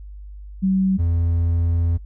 sine / triangle tone pair in turn, 190 / 84.64 Hz, F#3 / E2, +46 / +46 cents, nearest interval octave + major second, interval 1400 cents, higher first, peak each -15 dBFS, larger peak neither, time 0.62-0.98 / 0.98-1.98 s, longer second, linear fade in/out 20 ms, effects noise-tail reverb RT60 0.1 s tail -18 dB re dry + added 50 Hz sine -34 dBFS peak until 2.05 s

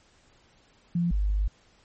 sine tone pair in turn, 172.3 / 50.45 Hz, F3 / G#1, -23 / -49 cents, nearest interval octave + major sixth, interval 2126 cents, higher first, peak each -22 dBFS, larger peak neither, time 0.95-1.11 / 1.11-1.48 s, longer second, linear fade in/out 5 ms, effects pink hiss -61 dBFS RMS until 1.84 s + MP3 32 kbps

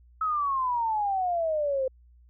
sine exponential sweep, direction down, 1300 to 514 Hz, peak -24 dBFS, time 0.21-1.88 s, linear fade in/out 5 ms, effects added 60 Hz sine -53 dBFS peak until 2.29 s

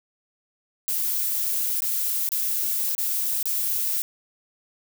violet noise with dropouts, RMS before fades -25 dBFS, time 0.88-4.02 s, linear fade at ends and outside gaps 0 ms, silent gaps 1.805-1.821 / 2.29-2.319 / 2.95-2.981 / 3.428-3.456 s, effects none

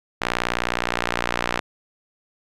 sawtooth tone with band-pass filter, 59.7 Hz, A#1, 42 cents sharp, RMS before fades -25 dBFS, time 0.21-1.6 s, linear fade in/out 10 ms, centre 1800 Hz, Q 0.77, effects none

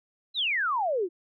sine exponential sweep, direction down, 4135 to 329.6 Hz, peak -24 dBFS, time 0.34-1.09 s, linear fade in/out 50 ms, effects none

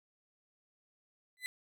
35% pulse tone with exponential growth, 2009 Hz, B6, 29 cents sharp, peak -31 dBFS, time 1.37-1.46 s, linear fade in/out 0 ms, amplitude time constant 18 ms, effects none

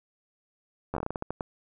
slowing click train, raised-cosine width 1 ms, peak -17 dBFS, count 12, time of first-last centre 0.94-1.408 s, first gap 11 ms, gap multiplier 1.25, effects none

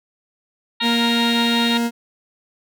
harmonic tone, 466.2 Hz, A#4, in tune, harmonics 2 / 3 / 4 / 5 / 6 / 7 / 8 / 9, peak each -28 / -34 / -28 / -34 / -27 / -32 / -22 / -30 dBFS, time 0.8-1.78 s, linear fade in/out 10 ms
40% pulse tone, 234.5 Hz, A#3, 11 cents sharp, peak -17 dBFS, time 0.81-1.91 s, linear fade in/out 50 ms
effects none

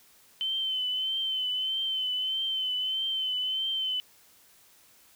sine tone with vibrato, 3066 Hz, G7, 39 cents flat, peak -27 dBFS, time 0.41-4 s, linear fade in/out 0 ms, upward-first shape triangle, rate 1.6 Hz, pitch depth 45 cents each way, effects white hiss -59 dBFS RMS until 5.15 s

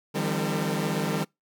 sawtooth tone cluster, 153.2 / 169.9 / 198.8 / 260.6 / 452.6 Hz, D#3 / F3 / G3 / C4 / A4, -27 / -47 / +25 / -7 / +49 cents, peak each -26 / -29 / -26 / -32 / -30 dBFS, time 0.14-1.25 s, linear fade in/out 20 ms, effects noise-tail reverb RT60 0.2 s tail -26 dB re dry

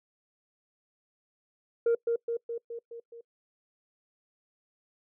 sine tone with echo, 466.2 Hz, A#4, in tune, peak -19 dBFS, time 1.86-1.95 s, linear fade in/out 5 ms, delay 210 ms, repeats 6, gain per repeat -4 dB, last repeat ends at 3.21 s, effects noise-tail reverb RT60 0.1 s tail -24 dB re dry + tanh soft clip ceiling -20 dBFS

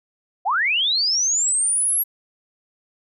sine linear sweep, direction up, 660 to 11600 Hz, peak -17 dBFS, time 0.45-2.04 s, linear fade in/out 20 ms, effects none

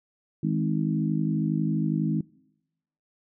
harmonic tone with a mistuned harmonic, 52.3 Hz, G#1, 13 cents sharp, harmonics 3 / 4 / 5 / 6, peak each -26 / -28 / -30 / -31 dBFS, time 0.43-2.21 s, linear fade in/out 5 ms, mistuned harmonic 3, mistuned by +29 cents, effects noise-tail reverb RT60 0.9 s tail -23 dB re dry

